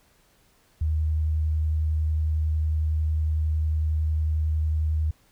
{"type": "tone with vibrato", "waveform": "sine", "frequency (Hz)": 77.78, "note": "D#2", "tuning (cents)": 0, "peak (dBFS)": -21, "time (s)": [0.81, 5.11], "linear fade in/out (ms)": 5, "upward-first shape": "square", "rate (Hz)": 11, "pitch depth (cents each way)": 9, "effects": ["pink hiss -62 dBFS RMS until 5.31 s"]}